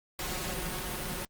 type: noise with comb filter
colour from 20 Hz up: pink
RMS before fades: -35 dBFS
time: 0.19-1.25 s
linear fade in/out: 2 ms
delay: 5.5 ms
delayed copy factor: +0.65
effects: Opus 48 kbps

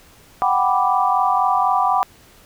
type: chord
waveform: sine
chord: G major seventh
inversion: third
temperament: equal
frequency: 740 / 784 / 987.8 / 1174.7 Hz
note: F#5 / G5 / B5 / D6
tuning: 0 / 0 / 0 / 0 cents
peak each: -20 dBFS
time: 0.42-2.03 s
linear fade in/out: 0 ms
effects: pink hiss -49 dBFS RMS until 2.45 s

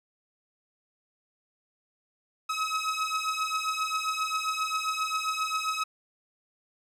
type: beating tone pair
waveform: sawtooth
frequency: 1275 / 1282.5 Hz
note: D#6 / E6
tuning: +42 / -48 cents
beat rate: 7.5 Hz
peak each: -27 dBFS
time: 2.49-5.84 s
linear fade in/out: 10 ms
effects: low-pass 9000 Hz 12 dB/octave + 10-bit

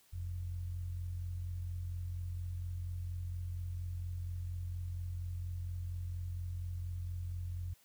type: tone with low-pass filter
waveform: sawtooth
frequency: 44.26 Hz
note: F1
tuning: 24 cents sharp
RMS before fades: -40 dBFS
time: 0.12-7.74 s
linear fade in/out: 10 ms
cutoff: 91 Hz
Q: 7.4
effects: white hiss -67 dBFS RMS until 7.84 s

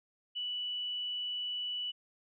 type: tone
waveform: sine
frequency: 2960 Hz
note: F#7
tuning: in tune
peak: -34 dBFS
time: 0.35-1.92 s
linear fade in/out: 20 ms
effects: none

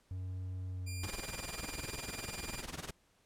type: tone with pitch glide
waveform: triangle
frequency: 92.5 to 90.81 Hz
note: F#2 to F#2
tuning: 0 to -32 cents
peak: -36 dBFS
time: 0.11-1.07 s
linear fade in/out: 0 ms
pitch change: -32 cents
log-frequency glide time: 0.68-0.94 s
type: tone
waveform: 10% pulse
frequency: 2400 Hz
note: D7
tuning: 37 cents sharp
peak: -35 dBFS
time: 0.86-2.63 s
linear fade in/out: 20 ms
type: noise with tremolo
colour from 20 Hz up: pink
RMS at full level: -40 dBFS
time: 1.03-2.91 s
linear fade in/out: 5 ms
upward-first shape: sine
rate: 20 Hz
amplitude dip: 85%
effects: pink hiss -71 dBFS RMS until 3.25 s + low-pass 11000 Hz 12 dB/octave

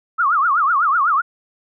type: tone with vibrato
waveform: sine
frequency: 1244.5 Hz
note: D#6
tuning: in tune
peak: -13 dBFS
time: 0.18-1.22 s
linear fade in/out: 20 ms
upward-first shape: triangle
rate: 8 Hz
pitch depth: 280 cents each way
effects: none

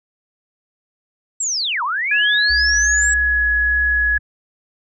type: linear two-way sweep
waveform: sine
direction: down then up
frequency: 7810 to 911 to 7810 Hz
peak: -18 dBFS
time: 1.4-3.14 s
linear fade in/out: 5 ms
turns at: 1.83 s
type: tone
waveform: sine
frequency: 1683 Hz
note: G#6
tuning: 23 cents sharp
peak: -14 dBFS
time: 2.11-4.18 s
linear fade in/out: 5 ms
type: tone with vibrato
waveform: sine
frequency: 61.8 Hz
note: B1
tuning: 2 cents sharp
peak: -24 dBFS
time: 2.49-4.19 s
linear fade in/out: 20 ms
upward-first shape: triangle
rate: 1.7 Hz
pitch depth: 82 cents each way
effects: none

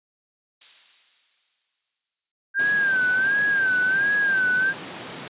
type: noise with exponential decay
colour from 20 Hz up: violet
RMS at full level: -31 dBFS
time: 0.61-2.32 s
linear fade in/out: 5 ms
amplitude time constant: 370 ms
type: tone with vibrato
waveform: sine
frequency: 1575 Hz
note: G6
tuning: 8 cents sharp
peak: -18 dBFS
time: 2.54-4.74 s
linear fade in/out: 50 ms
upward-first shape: sine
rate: 1.4 Hz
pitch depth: 96 cents each way
type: high-pass noise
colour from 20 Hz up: pink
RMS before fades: -36 dBFS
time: 2.59-5.28 s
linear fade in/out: 5 ms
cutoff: 140 Hz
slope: 24 dB/octave
effects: resampled to 8000 Hz

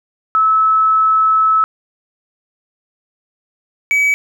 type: tone pair in turn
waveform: sine / triangle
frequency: 1300 / 2279 Hz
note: E6 / C#7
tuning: -24 / +47 cents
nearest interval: minor seventh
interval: 971 cents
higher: second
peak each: -9 / -9 dBFS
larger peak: neither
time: 0.35-1.64 / 3.91-4.14 s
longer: first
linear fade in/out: 0 ms
effects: none

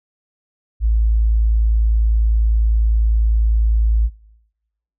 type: tone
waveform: sine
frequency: 55 Hz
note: A1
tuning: in tune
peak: -12 dBFS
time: 0.8-4.1 s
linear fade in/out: 50 ms
effects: noise-tail reverb RT60 1.0 s tail -23 dB re dry

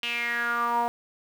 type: tone with band-pass filter sweep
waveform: sawtooth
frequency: 237.2 Hz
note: A#3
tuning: 30 cents sharp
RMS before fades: -27 dBFS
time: 0.03-0.88 s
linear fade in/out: 0 ms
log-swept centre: 2900 to 810 Hz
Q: 7.1
effects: 8-bit

